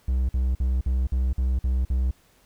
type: tone bursts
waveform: triangle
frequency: 63.8 Hz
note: C2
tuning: 43 cents flat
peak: -18 dBFS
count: 8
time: 0.08-2.11 s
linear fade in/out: 5 ms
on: 210 ms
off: 50 ms
effects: pink hiss -60 dBFS RMS until 2.45 s